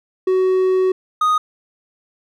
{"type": "tone pair in turn", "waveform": "triangle", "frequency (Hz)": [373.8, 1242.9], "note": ["F#4", "D#6"], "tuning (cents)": [18, -2], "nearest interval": "octave + major sixth", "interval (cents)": 2080, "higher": "second", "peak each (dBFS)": -11, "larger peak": "neither", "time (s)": [[0.27, 0.92], [1.21, 1.38]], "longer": "first", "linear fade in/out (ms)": 5, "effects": []}